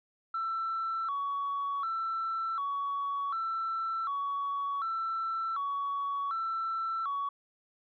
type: tone with vibrato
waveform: sine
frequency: 1225 Hz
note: D#6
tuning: 27 cents flat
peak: -29 dBFS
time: 0.34-7.29 s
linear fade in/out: 5 ms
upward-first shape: square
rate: 0.67 Hz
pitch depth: 150 cents each way
effects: tanh soft clip ceiling -27 dBFS